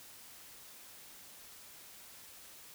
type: silence
effects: white hiss -54 dBFS RMS until 2.74 s